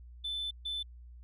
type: tone bursts at uneven times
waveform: sine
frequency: 3520 Hz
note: A7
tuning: in tune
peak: -32 dBFS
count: 2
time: 0.24-0.51 / 0.65-0.83 s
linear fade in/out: 10 ms
effects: tanh soft clip ceiling -31 dBFS + added 60 Hz sine -48 dBFS peak until 1.23 s